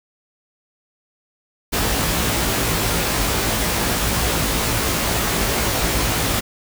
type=noise with comb filter; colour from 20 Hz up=pink; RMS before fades=-20 dBFS; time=1.72-6.41 s; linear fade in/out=20 ms; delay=18 ms; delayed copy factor=+0.95; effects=none